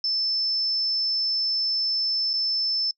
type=tone with dropouts; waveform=sine; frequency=5280 Hz; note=E8; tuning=2 cents sharp; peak=-22 dBFS; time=0.04-2.91 s; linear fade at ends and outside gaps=2 ms; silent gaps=2.333-2.337 s; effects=noise-tail reverb RT60 0.1 s tail -26 dB re dry